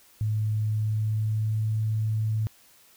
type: tone with pitch glide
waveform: sine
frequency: 107.6 to 109.17 Hz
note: A2 to A2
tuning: -38 to -13 cents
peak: -23 dBFS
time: 0.21-2.47 s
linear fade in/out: 0 ms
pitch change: +25 cents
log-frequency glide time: 0.67-1.8 s
effects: white hiss -57 dBFS RMS until 2.96 s